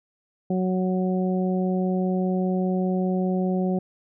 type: harmonic tone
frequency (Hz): 185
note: F#3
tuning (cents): 0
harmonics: 1 / 2 / 3 / 4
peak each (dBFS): -22 / -28 / -32 / -34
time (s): 0.5-3.79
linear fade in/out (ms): 5
effects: none